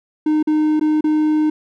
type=tone with dropouts; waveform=triangle; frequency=306.9 Hz; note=D#4; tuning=24 cents flat; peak=-11 dBFS; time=0.26-1.5 s; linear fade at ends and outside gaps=5 ms; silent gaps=0.428-0.472 / 0.797-0.81 / 1.009-1.041 s; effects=none